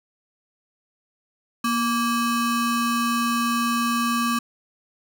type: ring-modulated tone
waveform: square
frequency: 698.5 Hz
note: F5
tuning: in tune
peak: -18 dBFS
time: 1.64-4.39 s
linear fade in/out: 5 ms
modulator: 461 Hz
effects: none